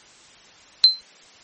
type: tone with exponential decay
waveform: sine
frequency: 4094 Hz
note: C8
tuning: 38 cents flat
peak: -4 dBFS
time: 0.84-1.01 s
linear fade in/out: 0 ms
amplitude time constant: 36 ms
effects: white hiss -49 dBFS RMS until 1.43 s + MP3 32 kbps